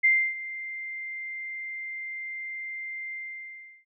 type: tone with ADSR envelope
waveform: sine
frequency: 2093 Hz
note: C7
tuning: in tune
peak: -16 dBFS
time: 0.03-3.85 s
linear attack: 19 ms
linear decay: 290 ms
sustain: -17 dB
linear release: 720 ms
effects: none